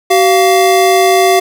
square tone pair together, 380 / 696.5 Hz, F#4 / F5, +46 / -5 cents, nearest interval minor seventh, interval 1049 cents, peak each -10 dBFS, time 0.1-1.4 s, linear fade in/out 10 ms, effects none

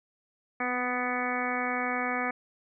harmonic tone with a mistuned harmonic, 248.3 Hz, B3, 9 cents sharp, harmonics 1 / 2 / 3 / 4 / 5 / 6 / 7 / 8 / 9, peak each -35 / -37 / -34 / -40 / -35 / -40 / -36 / -39 / -35 dBFS, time 0.6-2.31 s, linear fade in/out 5 ms, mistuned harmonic 1, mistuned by +15 cents, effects none

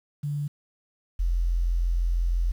sine tone pair in turn, 145.7 / 43.04 Hz, D3 / F1, -13 / -25 cents, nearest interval octave + major sixth, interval 2112 cents, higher first, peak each -26 / -21 dBFS, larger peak second, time 0.23-0.48 / 1.19-2.52 s, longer second, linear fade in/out 10 ms, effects 9-bit

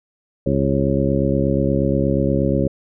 harmonic tone, 68.4 Hz, C#2, 23 cents flat, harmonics 1 / 2 / 3 / 4 / 5 / 6 / 8, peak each -25 / -21 / -22 / -23 / -24 / -25 / -23 dBFS, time 0.46-2.68 s, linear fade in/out 5 ms, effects none

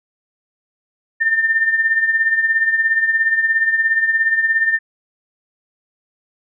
sine tone with tremolo, 1800 Hz, A6, 39 cents sharp, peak -10 dBFS, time 1.2-4.79 s, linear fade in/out 20 ms, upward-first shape triangle, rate 17 Hz, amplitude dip 70%, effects none

